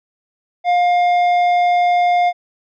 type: tone with tanh clipping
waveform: triangle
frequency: 708 Hz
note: F5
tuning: 23 cents sharp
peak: -13 dBFS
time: 0.64-2.33 s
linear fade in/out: 50 ms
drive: 13 dB
effects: none